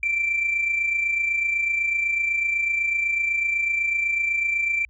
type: tone pair together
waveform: sine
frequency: 2321 / 2349 Hz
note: D7 / D7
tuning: -21 / 0 cents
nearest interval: unison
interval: 21 cents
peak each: -29 / -20 dBFS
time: 0.03-4.85 s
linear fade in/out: 2 ms
effects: tanh soft clip ceiling -15 dBFS + added 60 Hz sine -50 dBFS peak until 4.89 s